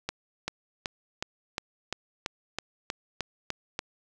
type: accelerating click train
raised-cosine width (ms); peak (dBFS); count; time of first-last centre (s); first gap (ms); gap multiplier
0.2; -13; 12; 0.09-3.791; 390; 0.97
effects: none